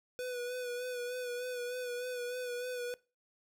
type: tone with vibrato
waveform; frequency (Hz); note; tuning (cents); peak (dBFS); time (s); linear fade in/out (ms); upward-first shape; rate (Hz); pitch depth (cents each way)
square; 493.9; B4; 0; -37; 0.19-2.94; 0; sine; 3.3; 33
effects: noise-tail reverb RT60 0.3 s tail -21 dB re dry